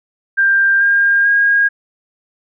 sine tone with pitch steps, 1588 / 1609.2 / 1630.8 Hz, G6 / G6 / G#6, +22 / +45 / -32 cents, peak -9 dBFS, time 0.37-1.69 s, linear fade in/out 20 ms, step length 440 ms, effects none

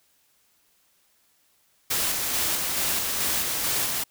white noise with tremolo, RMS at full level -25 dBFS, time 1.9-4.04 s, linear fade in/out 10 ms, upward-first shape square, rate 2.3 Hz, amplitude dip 25%, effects white hiss -65 dBFS RMS until 4.1 s

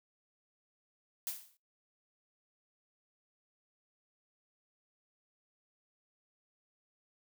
blue noise with exponential decay, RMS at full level -35 dBFS, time 1.27-1.57 s, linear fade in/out 1 ms, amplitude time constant 64 ms, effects noise-tail reverb RT60 0.3 s tail -25 dB re dry

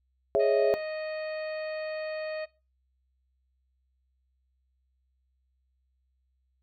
sine chord, C# minor, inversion second, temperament equal, 415.3 / 554.4 / 659.3 Hz, G#4 / C#5 / E5, 0 / 0 / 0 cents, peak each -25 dBFS, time 0.35-0.74 s, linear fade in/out 0 ms
harmonic tone, 622.3 Hz, D#5, in tune, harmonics 1 / 2 / 3 / 4 / 5 / 6 / 7, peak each -32 / -49 / -43 / -45 / -58 / -59 / -49 dBFS, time 0.39-2.46 s, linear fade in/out 20 ms
effects noise-tail reverb RT60 0.3 s tail -20 dB re dry + added 64 Hz sine -70 dBFS peak until 6.62 s

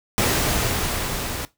pink noise with level ramp, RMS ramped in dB -19 to -29 dBFS, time 0.18-1.45 s, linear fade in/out 0 ms, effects noise-tail reverb RT60 0.2 s tail -18 dB re dry

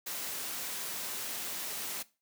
white noise, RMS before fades -38 dBFS, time 0.06-2.03 s, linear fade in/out 10 ms, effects noise-tail reverb RT60 0.3 s tail -19 dB re dry + high-pass 150 Hz 12 dB/octave

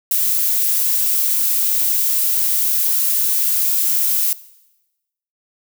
violet noise, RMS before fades -17 dBFS, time 0.11-4.33 s, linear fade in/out 2 ms, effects noise-tail reverb RT60 1.0 s tail -19 dB re dry

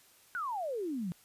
sine exponential sweep, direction down, 1520 to 164.81 Hz, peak -33 dBFS, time 0.35-1.12 s, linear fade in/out 0 ms, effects white hiss -62 dBFS RMS until 1.24 s + resampled to 32000 Hz

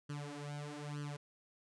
sawtooth tone with flanger, 146.2 Hz, D3, 7 cents flat, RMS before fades -44 dBFS, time 0.09-1.17 s, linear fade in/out 10 ms, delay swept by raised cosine 0.65 to 5.55 ms, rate 1.1 Hz, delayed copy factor +0.9, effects resampled to 22050 Hz

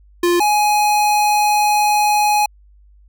square tone pair in turn, 349.2 / 836.8 Hz, F4 / G#5, 0 / +13 cents, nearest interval octave + minor third, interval 1513 cents, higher second, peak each -13 dBFS, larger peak neither, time 0.23-0.4 / 0.4-2.46 s, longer second, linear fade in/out 5 ms, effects added 50 Hz sine -45 dBFS peak until 3.08 s

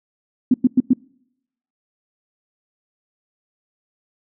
sine tone bursts, 252.4 Hz, B3, 38 cents sharp, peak -9 dBFS, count 4, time 0.51-0.934 s, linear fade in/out 5 ms, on 31 ms, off 100 ms, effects noise-tail reverb RT60 0.8 s tail -26 dB re dry

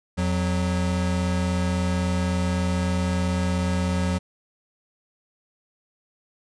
square tone pair together, 86.27 / 182.5 Hz, F2 / F#3, -21 / -24 cents, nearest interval octave + minor second, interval 1297 cents, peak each -25 dBFS, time 0.17-4.19 s, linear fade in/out 20 ms, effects resampled to 22050 Hz

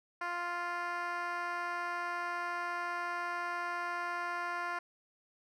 10% pulse tone with band-pass filter, 349.2 Hz, F4, in tune, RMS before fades -37 dBFS, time 0.21-4.79 s, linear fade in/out 5 ms, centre 1200 Hz, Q 1.2, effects none

